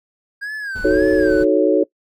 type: tone with vibrato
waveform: triangle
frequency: 1606 Hz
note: G6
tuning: 41 cents sharp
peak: -22 dBFS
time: 0.41-1.44 s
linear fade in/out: 20 ms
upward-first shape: sine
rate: 1.8 Hz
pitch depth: 130 cents each way
type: noise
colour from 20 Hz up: brown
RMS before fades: -31 dBFS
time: 0.75-1.45 s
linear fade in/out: 10 ms
type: chord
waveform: sine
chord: D# half-diminished seventh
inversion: none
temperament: equal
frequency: 311.1 / 370 / 440 / 554.4 Hz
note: D#4 / F#4 / A4 / C#5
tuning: 0 / 0 / 0 / 0 cents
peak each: -17 dBFS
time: 0.84-1.84 s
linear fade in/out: 10 ms
effects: noise-tail reverb RT60 0.1 s tail -21 dB re dry